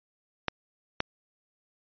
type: clicks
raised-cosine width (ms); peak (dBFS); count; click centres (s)
0.3; -10 / -9; 2; 0.483 / 1.004
effects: resampled to 11025 Hz